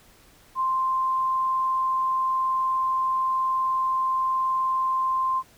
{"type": "tone", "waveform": "sine", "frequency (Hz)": 1046.5, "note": "C6", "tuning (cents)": 0, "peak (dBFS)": -21, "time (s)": [0.55, 5.43], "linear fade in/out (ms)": 50, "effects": ["pink hiss -55 dBFS RMS until 5.57 s"]}